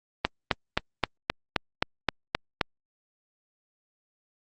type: click train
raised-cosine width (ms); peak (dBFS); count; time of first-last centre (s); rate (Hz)
0.3; -5; 10; 0.25-2.612; 3.81
effects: Opus 32 kbps